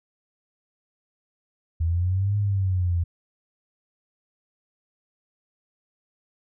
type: exponential two-way sweep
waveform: sine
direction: up then down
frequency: 80.4 to 103.83 to 84.2 Hz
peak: -20 dBFS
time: 1.8-3.04 s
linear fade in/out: 10 ms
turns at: 2.37 s
effects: none